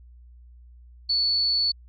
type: tone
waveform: sine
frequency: 4443 Hz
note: C#8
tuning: 3 cents sharp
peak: -20 dBFS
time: 1.09-1.72 s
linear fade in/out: 10 ms
effects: added 60 Hz sine -46 dBFS peak until 1.88 s